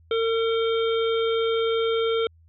harmonic tone, 453.8 Hz, A#4, 47 cents flat, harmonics 1 / 3 / 5 / 7 / 8, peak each -21 / -31 / -37 / -33 / -37 dBFS, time 0.11-2.27 s, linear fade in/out 2 ms, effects added 82 Hz sine -52 dBFS peak until 2.48 s

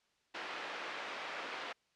white band-pass noise, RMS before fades -43 dBFS, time 0.34-1.73 s, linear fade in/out 10 ms, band 400 to 2300 Hz, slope 12 dB/octave, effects white hiss -75 dBFS RMS until 1.95 s + low-pass 5000 Hz 12 dB/octave

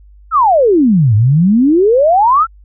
sine exponential two-way sweep, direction down then up, 1388 to 101.1 to 1388 Hz, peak -6 dBFS, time 0.31-2.47 s, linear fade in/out 50 ms, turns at 1.15 s, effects added 50 Hz sine -38 dBFS peak until 2.64 s

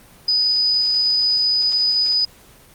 sine tone, 4978 Hz, D#8, in tune, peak -14 dBFS, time 0.28-2.25 s, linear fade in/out 5 ms, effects pink hiss -47 dBFS RMS until 2.74 s + Opus 24 kbps

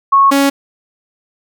sine / sawtooth tone pair in turn, 1100 / 277.9 Hz, C#6 / C#4, -14 / +4 cents, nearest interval 2 octaves, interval 2382 cents, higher first, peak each -5 dBFS, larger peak neither, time 0.12-0.31 / 0.31-0.5 s, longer neither, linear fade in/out 10 ms, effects none

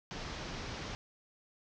pink low-pass noise, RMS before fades -42 dBFS, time 0.11-0.95 s, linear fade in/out 0 ms, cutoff 6200 Hz, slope 48 dB/octave, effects none

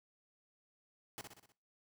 pink noise with echo, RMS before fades -45 dBFS, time 1.18-1.21 s, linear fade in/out 0 ms, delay 62 ms, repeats 5, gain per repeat -5 dB, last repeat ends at 1.52 s, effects noise-tail reverb RT60 0.3 s tail -18 dB re dry + high-pass 80 Hz 12 dB/octave

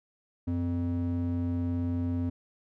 triangle ring-modulated tone, 174.3 Hz, F3, 3 cents flat, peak -22 dBFS, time 0.47-2.3 s, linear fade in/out 10 ms, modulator 82.6 Hz, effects none

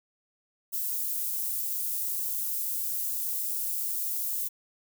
white high-pass noise, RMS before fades -31 dBFS, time 0.72-4.49 s, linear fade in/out 20 ms, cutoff 12000 Hz, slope 12 dB/octave, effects none

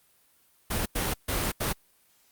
pink noise bursts at uneven times, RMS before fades -28 dBFS, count 4, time 0.7-0.86 / 0.95-1.14 / 1.28-1.52 / 1.6-1.73 s, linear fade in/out 10 ms, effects white hiss -64 dBFS RMS until 2.31 s + Opus 32 kbps

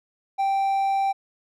triangle tone, 783 Hz, G5, 2 cents flat, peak -18 dBFS, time 0.38-1.13 s, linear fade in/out 20 ms, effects none

